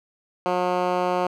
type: tone with band-pass filter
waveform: 10% pulse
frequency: 180 Hz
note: F#3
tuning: 47 cents flat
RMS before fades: -23 dBFS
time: 0.46-1.27 s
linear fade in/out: 0 ms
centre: 690 Hz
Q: 0.69
effects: none